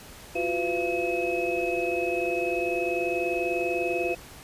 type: tone cluster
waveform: sine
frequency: 346.1 / 366.3 / 502 / 683 / 2563 Hz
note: F4 / F#4 / B4 / F5 / E7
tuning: -16 / -17 / +28 / -39 / -49 cents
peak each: -31 dBFS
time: 0.35-4.15 s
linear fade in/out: 10 ms
effects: pink hiss -46 dBFS RMS until 4.43 s + resampled to 32000 Hz